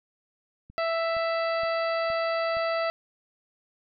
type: click train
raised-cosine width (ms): 5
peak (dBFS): -35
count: 5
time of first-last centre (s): 0.7-2.569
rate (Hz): 2.14
type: harmonic tone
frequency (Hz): 661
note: E5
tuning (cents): +5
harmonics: 1 / 2 / 3 / 4 / 5 / 6 / 7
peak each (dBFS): -26 / -31 / -35 / -39 / -48 / -45 / -41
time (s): 0.78-2.9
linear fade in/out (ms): 0
effects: none